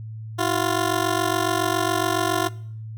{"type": "ring-modulated tone", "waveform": "15% pulse", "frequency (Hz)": 350, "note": "F4", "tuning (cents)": 4, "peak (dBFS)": -11, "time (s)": [0.38, 2.49], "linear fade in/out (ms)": 20, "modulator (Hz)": 23.6, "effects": ["noise-tail reverb RT60 0.6 s tail -22 dB re dry", "added 110 Hz sine -32 dBFS peak until 2.97 s"]}